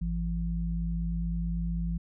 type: tone pair together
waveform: sine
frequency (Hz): 53.29 / 169.2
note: G#1 / E3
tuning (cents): +45 / +45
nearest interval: octave + minor sixth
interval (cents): 2000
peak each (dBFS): -30 / -31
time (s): 0.01-1.98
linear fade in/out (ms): 10
effects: none